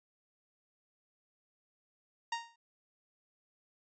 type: tone with exponential decay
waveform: sawtooth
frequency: 930 Hz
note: A#5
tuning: 4 cents flat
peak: -27 dBFS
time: 2.32-2.56 s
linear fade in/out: 5 ms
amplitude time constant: 52 ms
effects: resampled to 16000 Hz